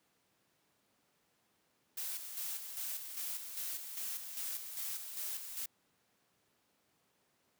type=noise with tremolo; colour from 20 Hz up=blue; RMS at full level=-40 dBFS; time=1.97-5.66 s; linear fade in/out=5 ms; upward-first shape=square; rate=2.5 Hz; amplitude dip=50%; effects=pink hiss -75 dBFS RMS until 7.59 s + high-pass 150 Hz 12 dB/octave